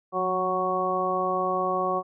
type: harmonic tone with a mistuned harmonic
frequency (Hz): 185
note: F#3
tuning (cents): 0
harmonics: 1 / 2 / 3 / 4 / 5 / 6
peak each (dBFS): -36 / -30 / -30 / -29 / -39 / -27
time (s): 0.12-2.03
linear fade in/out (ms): 50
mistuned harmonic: 1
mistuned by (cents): -44
effects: none